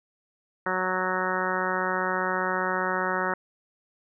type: harmonic tone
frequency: 185 Hz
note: F#3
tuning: in tune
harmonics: 1 / 2 / 3 / 4 / 5 / 6 / 7 / 8 / 9 / 10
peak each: -36 / -33 / -33 / -36 / -32 / -34 / -32 / -32 / -36 / -34 dBFS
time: 0.66-3.34 s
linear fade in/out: 2 ms
effects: none